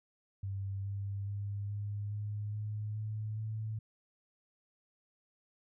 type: tone with pitch steps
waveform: sine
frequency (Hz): 98 / 99.54 / 101.1 / 102.69 / 104.31 / 105.95 / 107.61 / 109.3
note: G2 / G2 / G#2 / G#2 / G#2 / G#2 / A2 / A2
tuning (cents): 0 / +27 / -46 / -19 / +8 / +35 / -38 / -11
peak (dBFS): -35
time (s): 0.43-3.79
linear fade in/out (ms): 5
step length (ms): 420
effects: none

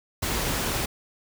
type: noise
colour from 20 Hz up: pink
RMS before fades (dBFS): -27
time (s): 0.22-0.86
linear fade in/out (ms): 10
effects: none

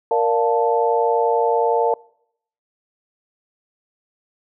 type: chord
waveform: sine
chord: Bb major seventh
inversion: none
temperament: equal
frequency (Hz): 466.2 / 587.3 / 698.5 / 880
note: Bb4 / D5 / F5 / A5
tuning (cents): 0 / 0 / 0 / 0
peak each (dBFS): -18 / -24 / -22 / -20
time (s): 0.11-1.94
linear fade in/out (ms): 2
effects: noise-tail reverb RT60 0.7 s tail -25 dB re dry

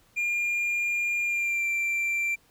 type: tone with pitch glide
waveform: triangle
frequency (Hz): 2408 to 2356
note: D7 to D7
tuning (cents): +43 to +5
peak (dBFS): -23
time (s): 0.16-2.36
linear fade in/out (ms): 20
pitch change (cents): -38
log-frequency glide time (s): 1.25-1.66
effects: pink hiss -62 dBFS RMS until 2.5 s

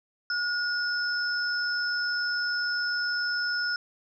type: tone pair together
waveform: sine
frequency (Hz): 1443 / 5253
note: F#6 / E8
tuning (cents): -44 / -7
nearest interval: octave + minor seventh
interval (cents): 2237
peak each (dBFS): -27 / -31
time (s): 0.3-3.76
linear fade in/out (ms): 2
effects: none

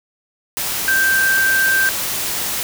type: tone in noise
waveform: sine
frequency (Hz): 1568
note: G6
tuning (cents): 0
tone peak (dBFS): -13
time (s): 0.88-1.89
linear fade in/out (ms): 0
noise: white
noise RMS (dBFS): -22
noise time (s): 0.57-2.63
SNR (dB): +6
effects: none

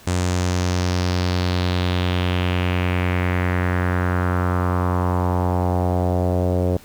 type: tone with low-pass filter sweep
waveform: sawtooth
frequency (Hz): 90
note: F#2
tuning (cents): -47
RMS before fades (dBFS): -20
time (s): 0.07-6.77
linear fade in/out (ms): 5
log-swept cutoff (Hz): 7800 to 530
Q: 2.7
effects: pink hiss -46 dBFS RMS until 6.84 s

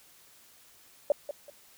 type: tone with echo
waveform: sine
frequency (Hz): 578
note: D5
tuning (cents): -28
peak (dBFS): -19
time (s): 1.1-1.12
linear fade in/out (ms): 2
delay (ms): 190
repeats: 2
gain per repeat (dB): -12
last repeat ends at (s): 1.5
effects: white hiss -58 dBFS RMS until 1.77 s

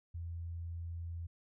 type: tone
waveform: sine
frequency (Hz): 84.5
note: E2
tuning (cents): +43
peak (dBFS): -39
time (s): 0.14-1.27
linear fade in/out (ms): 10
effects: none

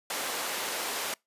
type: high-pass noise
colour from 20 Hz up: pink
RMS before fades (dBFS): -33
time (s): 0.1-1.14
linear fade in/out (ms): 2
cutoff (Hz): 510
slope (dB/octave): 12
effects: noise-tail reverb RT60 0.2 s tail -26 dB re dry + resampled to 32000 Hz

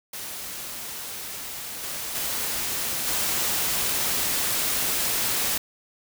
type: noise with level steps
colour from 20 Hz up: white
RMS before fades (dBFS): -35 / -32 / -28 / -25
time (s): 0.13-5.58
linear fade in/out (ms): 5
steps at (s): 1.83 / 2.15 / 3.07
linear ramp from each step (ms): 5
effects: none

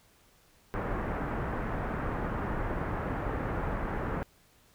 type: low-pass noise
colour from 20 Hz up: pink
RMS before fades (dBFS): -33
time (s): 0.74-4.23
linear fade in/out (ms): 0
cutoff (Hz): 1700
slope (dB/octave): 24
effects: pink hiss -63 dBFS RMS until 4.74 s

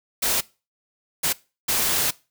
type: noise bursts at uneven times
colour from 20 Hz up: white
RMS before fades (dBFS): -22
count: 3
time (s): 0.22-0.41 / 1.23-1.33 / 1.68-2.11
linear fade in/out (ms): 10
effects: noise-tail reverb RT60 0.3 s tail -21 dB re dry

